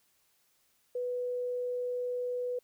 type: tone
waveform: sine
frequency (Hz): 493.9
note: B4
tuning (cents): 0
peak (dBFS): -31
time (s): 0.95-2.59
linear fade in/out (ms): 5
effects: white hiss -71 dBFS RMS until 2.63 s